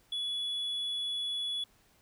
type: tone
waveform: sine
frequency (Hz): 3404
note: G#7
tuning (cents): +42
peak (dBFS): -29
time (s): 0.12-1.64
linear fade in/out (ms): 5
effects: tanh soft clip ceiling -31 dBFS + pink hiss -66 dBFS RMS until 2.01 s